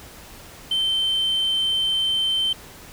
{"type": "tone", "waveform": "sine", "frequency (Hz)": 3100, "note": "G7", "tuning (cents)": -20, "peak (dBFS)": -17, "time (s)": [0.71, 2.53], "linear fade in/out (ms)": 5, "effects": ["tanh soft clip ceiling -17 dBFS", "pink hiss -43 dBFS RMS until 2.92 s"]}